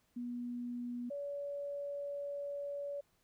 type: tone pair in turn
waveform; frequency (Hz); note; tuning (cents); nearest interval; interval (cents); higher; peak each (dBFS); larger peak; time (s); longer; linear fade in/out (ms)
sine; 242.6 / 569.7; B3 / C#5; -31 / +47; octave + minor third; 1478; second; -38 / -38; neither; 0.16-1.1 / 1.1-3.01; second; 10
effects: pink hiss -75 dBFS RMS until 3.23 s